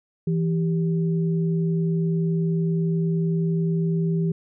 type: tone pair together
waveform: sine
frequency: 165.28 / 393.1 Hz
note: E3 / G4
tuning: +5 / +5 cents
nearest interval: octave + minor third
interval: 1500 cents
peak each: -20 / -29 dBFS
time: 0.27-4.32 s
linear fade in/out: 5 ms
effects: none